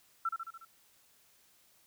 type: tone with echo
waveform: sine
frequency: 1343 Hz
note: E6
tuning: 32 cents sharp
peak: -29 dBFS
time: 0.25-0.29 s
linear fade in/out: 5 ms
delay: 72 ms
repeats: 5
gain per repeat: -4 dB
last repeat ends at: 0.65 s
effects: white hiss -66 dBFS RMS until 1.86 s